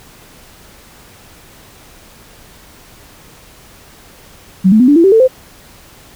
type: tone with pitch steps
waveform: sine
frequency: 188 / 217.2 / 250.9 / 289.9 / 335 / 387 / 447.1 / 516.6 Hz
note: F#3 / A3 / B3 / D4 / E4 / G4 / A4 / C5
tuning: +28 / -22 / +28 / -22 / +28 / -22 / +28 / -22 cents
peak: -4 dBFS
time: 4.64-5.28 s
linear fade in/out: 20 ms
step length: 80 ms
effects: pink hiss -41 dBFS RMS until 6.15 s